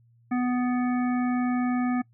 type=harmonic tone; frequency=248.1 Hz; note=B3; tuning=8 cents sharp; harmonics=1 / 3 / 5 / 7 / 9; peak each=-23 / -33 / -37 / -40 / -42 dBFS; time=0.31-2.02 s; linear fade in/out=10 ms; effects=noise-tail reverb RT60 0.1 s tail -22 dB re dry + added 117 Hz sine -57 dBFS peak until 2.13 s